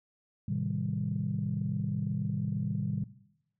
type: chord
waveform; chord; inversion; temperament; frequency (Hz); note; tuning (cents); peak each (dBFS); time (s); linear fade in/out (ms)
sine; A half-diminished seventh; none; just; 110 / 132 / 158.4 / 198; A2 / C3 / Eb3 / G3; 0 / +16 / +31 / +18; -34; 0.48-3.04; 5
effects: noise-tail reverb RT60 0.8 s tail -17 dB re dry + tanh soft clip ceiling -20 dBFS